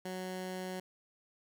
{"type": "tone", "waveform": "15% pulse", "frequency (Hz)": 185, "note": "F#3", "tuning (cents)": 0, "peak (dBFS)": -32, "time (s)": [0.05, 0.8], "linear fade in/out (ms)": 5, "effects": []}